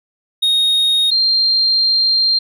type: tone pair in turn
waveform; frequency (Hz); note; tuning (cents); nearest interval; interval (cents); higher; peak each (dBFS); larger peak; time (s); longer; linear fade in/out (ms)
triangle / sine; 3729 / 4182; A#7 / C8; 0 / -2; major second; 198; second; -10 / -11; first; 0.42-1.11 / 1.11-2.39; second; 10
effects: none